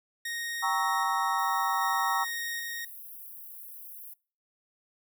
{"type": "tone with tremolo", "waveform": "sawtooth", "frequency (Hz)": 1864.7, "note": "A#6", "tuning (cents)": 0, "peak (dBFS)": -29, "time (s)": [0.25, 2.85], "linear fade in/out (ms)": 5, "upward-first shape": "square", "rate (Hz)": 0.64, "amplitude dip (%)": 25}
{"type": "chord", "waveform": "sine", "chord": "G diminished seventh", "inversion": "none", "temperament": "equal with one note detuned", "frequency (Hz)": [784, 932.3, 1108.7, 1309.4], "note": ["G5", "Bb5", "Db6", "Fb6"], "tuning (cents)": [0, 0, 0, -12], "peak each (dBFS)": [-32, -31, -30, -32], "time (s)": [0.62, 2.25], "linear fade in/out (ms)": 20}
{"type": "high-pass noise", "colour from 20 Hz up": "white", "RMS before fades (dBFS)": -45, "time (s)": [1.38, 4.14], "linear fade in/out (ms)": 10, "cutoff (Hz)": 11000, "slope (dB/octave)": 48}
{"effects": ["noise-tail reverb RT60 0.4 s tail -24 dB re dry"]}